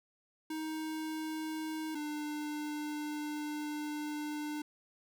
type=tone pair in turn; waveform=square; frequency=314.2 / 299.3 Hz; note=D#4 / D4; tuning=+17 / +33 cents; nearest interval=minor second; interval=84 cents; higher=first; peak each=-37 / -37 dBFS; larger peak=neither; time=0.5-1.95 / 1.95-4.62 s; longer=second; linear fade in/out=5 ms; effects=none